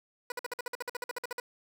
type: tone bursts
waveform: 15% pulse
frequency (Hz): 489.8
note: B4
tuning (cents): -14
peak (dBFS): -27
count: 16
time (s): 0.3-1.4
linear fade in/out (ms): 2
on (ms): 20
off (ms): 52
effects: none